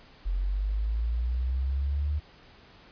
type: linear sweep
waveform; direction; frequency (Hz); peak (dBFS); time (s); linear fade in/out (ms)
sine; up; 43.65 to 75.2; -25; 0.25-2.2; 20
effects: pink hiss -54 dBFS RMS until 2.91 s + resampled to 11025 Hz